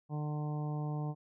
harmonic tone, 150 Hz, D3, 37 cents sharp, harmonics 1 / 2 / 3 / 4 / 5 / 6 / 7, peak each -34 / -44 / -48 / -51 / -47 / -51 / -53 dBFS, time 0.09-1.15 s, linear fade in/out 50 ms, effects none

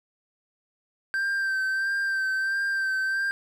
triangle tone with vibrato, 1568 Hz, G6, in tune, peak -22 dBFS, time 1.14-3.31 s, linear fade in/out 0 ms, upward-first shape sine, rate 1.5 Hz, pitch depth 28 cents each way, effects none

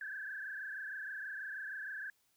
sine tone with frequency modulation, 1630 Hz, G#6, 33 cents flat, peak -40 dBFS, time 0.01-2.1 s, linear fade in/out 2 ms, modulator 26.3 Hz, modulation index 3.8, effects white hiss -75 dBFS RMS until 2.36 s

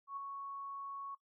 sine tone with ADSR envelope, 1108.7 Hz, C#6, in tune, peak -38 dBFS, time 0.07-1.15 s, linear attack 100 ms, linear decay 4 ms, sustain -4 dB, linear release 7 ms, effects noise-tail reverb RT60 0.1 s tail -18 dB re dry

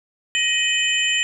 sine tone cluster, 1888 / 2510 / 3030 / 7210 Hz, A#6 / D#7 / F#7 / A8, +22 / +15 / +40 / +41 cents, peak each -24 / -22 / -21 / -27 dBFS, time 0.35-1.23 s, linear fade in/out 0 ms, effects none

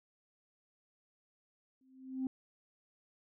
sine tone with exponential growth, 261.6 Hz, C4, in tune, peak -29 dBFS, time 1.81-2.27 s, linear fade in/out 2 ms, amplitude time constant 100 ms, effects tanh soft clip ceiling -29 dBFS

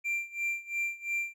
triangle tone with tremolo, 2366 Hz, D7, 12 cents sharp, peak -26 dBFS, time 0.04-1.34 s, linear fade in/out 20 ms, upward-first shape sine, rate 2.9 Hz, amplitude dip 90%, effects none

